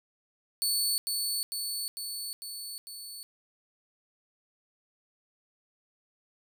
20% pulse tone with echo, 4450 Hz, C#8, 6 cents sharp, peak -20 dBFS, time 0.62-0.98 s, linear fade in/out 0 ms, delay 450 ms, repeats 5, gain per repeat -3 dB, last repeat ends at 3.23 s, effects none

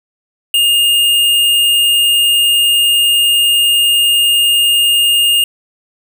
square tone, 2830 Hz, F7, 22 cents sharp, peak -9 dBFS, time 0.54-5.44 s, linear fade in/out 2 ms, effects 7-bit

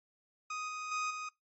30% pulse tone with level steps, 1248 Hz, D#6, 5 cents sharp, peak -34 / -36 / -30 / -36 dBFS, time 0.5-1.29 s, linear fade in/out 5 ms, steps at 0.68 / 0.91 / 1.1 s, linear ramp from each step 10 ms, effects noise-tail reverb RT60 0.2 s tail -25 dB re dry + MP3 32 kbps

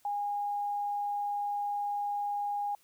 sine tone, 818 Hz, G#5, 26 cents flat, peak -30 dBFS, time 0.05-2.75 s, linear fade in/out 2 ms, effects white hiss -66 dBFS RMS until 2.83 s

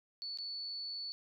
sine tone with dropouts, 4452 Hz, C#8, 7 cents sharp, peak -39 dBFS, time 0.22-1.12 s, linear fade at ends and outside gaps 0 ms, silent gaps 0.374-0.386 s, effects none

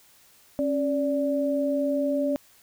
sine tone pair together, 274.2 / 581 Hz, C#4 / D5, -19 / -19 cents, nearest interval octave + minor second, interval 1300 cents, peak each -25 dBFS, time 0.59-2.36 s, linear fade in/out 0 ms, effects white hiss -57 dBFS RMS until 2.62 s

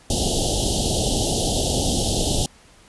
pink band-stop noise, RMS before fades -21 dBFS, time 0.1-2.46 s, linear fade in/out 2 ms, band 830 to 2900 Hz, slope 96 dB/octave, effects pink hiss -51 dBFS RMS until 2.88 s + resampled to 24000 Hz

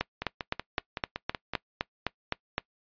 two click trains, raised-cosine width 0.3 ms, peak -11 / -16 dBFS, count 11 / 8, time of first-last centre 0.01-2.581 / 0.22-1.536 s, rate 3.89 / 5.32 Hz, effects noise-tail reverb RT60 0.1 s tail -22 dB re dry + resampled to 11025 Hz

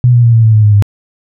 sine tone with pitch steps, 123.47 / 120.16 / 116.94 / 113.81 / 110.76 / 107.8 / 104.91 / 102.1 Hz, B2 / B2 / A#2 / A#2 / A2 / A2 / G#2 / G#2, 0 / -47 / +6 / -41 / +12 / -35 / +18 / -29 cents, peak -3 dBFS, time 0.04-0.824 s, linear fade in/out 0 ms, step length 98 ms, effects none

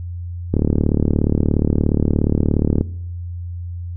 click train, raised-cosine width 3 ms, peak -3 dBFS, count 85, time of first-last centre 0.54-2.81 s, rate 37 Hz, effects noise-tail reverb RT60 0.8 s tail -23 dB re dry + added 87 Hz sine -25 dBFS peak until 3.96 s

